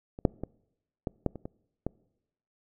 clicks, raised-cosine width 2 ms, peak -27 / -7 / -20 / -17 / -13 / -27 / -24 / -17 dBFS, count 8, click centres 0.189 / 0.252 / 0.436 / 1.072 / 1.263 / 1.357 / 1.455 / 1.866 s, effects noise-tail reverb RT60 0.9 s tail -25 dB re dry

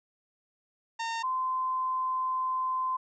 sawtooth / sine tone pair in turn, 914 / 1032.8 Hz, A#5 / C6, -34 / -23 cents, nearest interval major second, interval 211 cents, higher second, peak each -27 dBFS, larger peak neither, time 0.99-1.23 / 1.23-2.97 s, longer second, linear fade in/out 10 ms, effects resampled to 16000 Hz

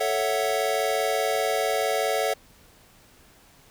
square chord, F# minor seventh, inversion first, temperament equal, 440 / 554.4 / 659.3 / 740 Hz, A4 / C#5 / E5 / F#5, 0 / 0 / 0 / 0 cents, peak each -29 dBFS, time 0-2.34 s, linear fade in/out 10 ms, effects pink hiss -55 dBFS RMS until 3.7 s

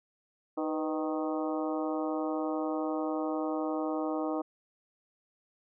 harmonic tone with a mistuned harmonic, 155.56 Hz, D#3, in tune, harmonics 2 / 3 / 4 / 5 / 6 / 7 / 8, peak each -32 / -37 / -37 / -39 / -44 / -43 / -44 dBFS, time 0.57-4.42 s, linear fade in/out 10 ms, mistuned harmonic 3, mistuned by +87 cents, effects none

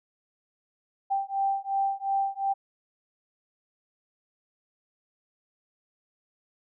sine beating tone pair, 784 / 786.8 Hz, G5 / G5, 0 / +6 cents, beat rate 2.8 Hz, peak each -28 dBFS, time 1.1-2.54 s, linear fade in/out 20 ms, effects none

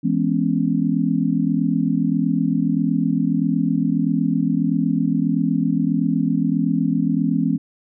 sine chord, C# minor seventh, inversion first, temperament just, 166.31 / 207.9 / 249.5 / 277.2 Hz, E3 / G#3 / B3 / C#4, +16 / +2 / +18 / 0 cents, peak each -22 dBFS, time 0.03-7.58 s, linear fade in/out 20 ms, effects none

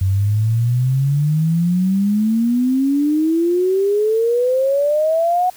sine exponential sweep, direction up, 93.1 to 740 Hz, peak -13 dBFS, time 0.01-5.5 s, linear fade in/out 5 ms, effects white hiss -44 dBFS RMS until 5.56 s

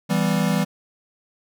square chord, E minor, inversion none, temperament equal, 164.81 / 196 / 246.9 Hz, E3 / G3 / B3, 0 / 0 / 0 cents, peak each -23 / -22 / -27 dBFS, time 0.09-0.65 s, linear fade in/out 20 ms, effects none

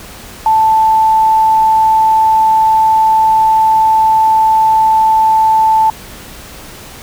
sine tone, 880 Hz, A5, in tune, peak -6 dBFS, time 0.46-5.9 s, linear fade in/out 2 ms, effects pink hiss -32 dBFS RMS until 7.02 s

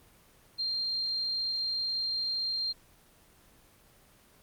sine tone, 4186 Hz, C8, in tune, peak -29 dBFS, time 0.58-2.73 s, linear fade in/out 20 ms, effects pink hiss -60 dBFS RMS until 4.42 s + Opus 24 kbps

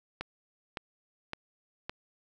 click train, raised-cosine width 0.3 ms, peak -19 dBFS, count 4, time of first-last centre 0.21-1.895 s, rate 1.78 Hz, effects none

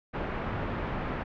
pink low-pass noise, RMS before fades -33 dBFS, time 0.13-1.24 s, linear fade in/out 20 ms, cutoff 1900 Hz, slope 12 dB/octave, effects low-pass 3000 Hz 12 dB/octave

